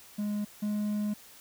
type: tone pair in turn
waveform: triangle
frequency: 207.7 / 209 Hz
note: G#3 / G#3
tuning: 0 / +11 cents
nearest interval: unison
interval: 11 cents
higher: second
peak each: -27 / -26 dBFS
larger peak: second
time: 0.18-0.45 / 0.62-1.14 s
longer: second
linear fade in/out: 10 ms
effects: white hiss -53 dBFS RMS until 1.4 s